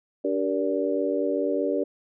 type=harmonic tone with a mistuned harmonic; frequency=96.5 Hz; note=G2; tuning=27 cents flat; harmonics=3 / 4 / 5 / 6; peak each=-28 / -28 / -28 / -28 dBFS; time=0.24-1.84 s; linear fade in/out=10 ms; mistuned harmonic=5; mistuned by=-42 cents; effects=none